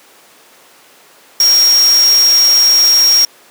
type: tone in noise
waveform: sine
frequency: 5588 Hz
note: F8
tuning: in tune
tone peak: -6 dBFS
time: 1.4-3.25 s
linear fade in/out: 2 ms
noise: white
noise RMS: -20 dBFS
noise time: 1.4-3.25 s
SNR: +11 dB
effects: pink hiss -43 dBFS RMS until 3.5 s + high-pass 400 Hz 12 dB/octave